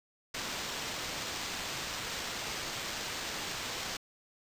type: noise with sample-and-hold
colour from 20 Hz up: white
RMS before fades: -38 dBFS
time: 0.34-3.97 s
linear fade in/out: 5 ms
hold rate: 11025 Hz
effects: resampled to 32000 Hz